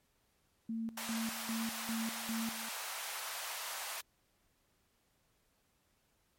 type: tone with tremolo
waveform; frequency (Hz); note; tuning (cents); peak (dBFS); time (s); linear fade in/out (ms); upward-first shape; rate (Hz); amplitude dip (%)
sine; 225.9; A3; +46; -35; 0.69-2.69; 5; square; 2.5; 80
type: high-pass noise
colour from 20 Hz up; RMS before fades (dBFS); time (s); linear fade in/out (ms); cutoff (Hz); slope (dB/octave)
pink; -42; 0.97-4.01; 5; 710; 24
effects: pink hiss -75 dBFS RMS until 6.38 s + MP3 64 kbps